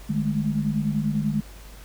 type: tone cluster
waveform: sine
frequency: 151 / 204.6 / 214.7 Hz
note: D3 / G#3 / A3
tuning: +48 / -26 / -42 cents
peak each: -26 dBFS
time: 0.09-1.41 s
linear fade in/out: 10 ms
effects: added 50 Hz sine -41 dBFS peak until 1.84 s + pink hiss -48 dBFS RMS until 1.84 s